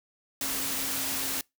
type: tone in noise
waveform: sine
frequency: 270 Hz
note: C#4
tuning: 45 cents flat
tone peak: -42 dBFS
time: 0.41-1.41 s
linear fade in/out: 2 ms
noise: white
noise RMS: -31 dBFS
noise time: 0.41-1.41 s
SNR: -14 dB
effects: noise-tail reverb RT60 0.2 s tail -25 dB re dry